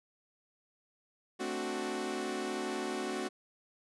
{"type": "chord", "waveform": "sawtooth", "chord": "D dominant seventh", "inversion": "second", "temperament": "equal", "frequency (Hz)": [220, 261.6, 293.7, 370], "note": ["A3", "C4", "D4", "F#4"], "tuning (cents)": [0, 0, 0, 0], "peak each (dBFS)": [-38, -37, -38, -33], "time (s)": [1.39, 3.29], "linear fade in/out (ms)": 20, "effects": ["resampled to 24000 Hz"]}